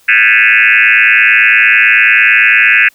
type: tone with frequency modulation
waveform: sine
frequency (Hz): 2093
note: C7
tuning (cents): 0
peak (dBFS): -4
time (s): 0.08-2.89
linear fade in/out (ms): 10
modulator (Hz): 109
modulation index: 5.2
effects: white hiss -48 dBFS RMS until 2.94 s